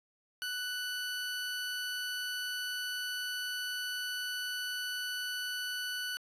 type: tone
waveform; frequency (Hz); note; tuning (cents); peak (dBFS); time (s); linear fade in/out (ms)
20% pulse; 1488; F#6; +9; -30; 0.42-6.17; 0
effects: resampled to 32000 Hz + 11-bit